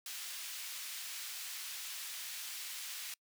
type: high-pass noise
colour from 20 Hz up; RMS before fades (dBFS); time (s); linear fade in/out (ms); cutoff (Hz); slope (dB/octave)
pink; -44; 0.06-3.14; 2; 2500; 12
effects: noise-tail reverb RT60 0.1 s tail -26 dB re dry